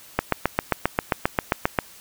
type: click train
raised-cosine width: 0.5 ms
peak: -3 dBFS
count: 13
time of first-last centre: 0.19-1.788 s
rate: 7.51 Hz
effects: white hiss -47 dBFS RMS until 2 s